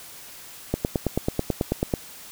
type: click train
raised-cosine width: 2 ms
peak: -8 dBFS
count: 12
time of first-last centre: 0.74-1.938 s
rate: 9.18 Hz
effects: white hiss -43 dBFS RMS until 2.31 s